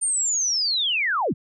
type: linear sweep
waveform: sine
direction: down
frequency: 9030 to 73.42 Hz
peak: -20 dBFS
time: 0.01-1.34 s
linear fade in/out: 20 ms
effects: none